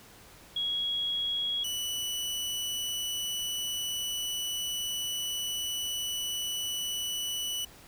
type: tone pair in turn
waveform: sine / sawtooth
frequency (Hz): 3319 / 2963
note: G#7 / F#7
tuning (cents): -2 / +2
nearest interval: major second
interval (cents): 196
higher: first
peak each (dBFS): -28 / -28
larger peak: neither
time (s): 0.56-1.64 / 1.64-7.65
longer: second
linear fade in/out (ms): 5
effects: pink hiss -53 dBFS RMS until 7.87 s